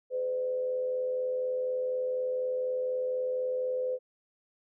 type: tone with frequency modulation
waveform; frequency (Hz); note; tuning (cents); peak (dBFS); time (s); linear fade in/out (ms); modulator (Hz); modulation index
sine; 508; B4; +49; -28; 0.1-3.99; 50; 84.1; 0.35
effects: none